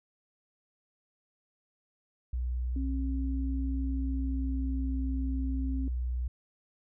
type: tone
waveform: sine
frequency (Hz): 61.6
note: B1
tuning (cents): -4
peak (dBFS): -29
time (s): 2.33-6.28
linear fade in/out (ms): 5
type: tone with pitch glide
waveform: sine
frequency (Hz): 268.8 to 265.6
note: C4 to C4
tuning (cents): +47 to +26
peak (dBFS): -34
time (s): 2.76-5.88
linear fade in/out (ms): 2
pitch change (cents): -21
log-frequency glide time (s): 3.84-4.88
effects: none